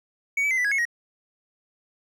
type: tone with pitch steps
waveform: triangle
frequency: 2249 / 2297 / 2064 / 1979 / 1659 / 2184 / 1887 Hz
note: C#7 / D7 / C7 / B6 / G#6 / C#7 / A#6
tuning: +24 / -39 / -24 / +3 / -2 / -26 / +21 cents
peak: -19 dBFS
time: 0.37-0.853 s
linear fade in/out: 5 ms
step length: 69 ms
effects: none